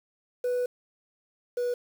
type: tone pair in turn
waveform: sine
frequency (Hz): 493.9 / 487.9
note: B4 / B4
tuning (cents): 0 / -21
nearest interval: unison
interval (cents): 21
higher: first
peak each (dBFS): -22 / -23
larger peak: first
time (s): 0.44-0.66 / 1.57-1.74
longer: first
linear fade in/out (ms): 5
effects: tanh soft clip ceiling -24 dBFS + 8-bit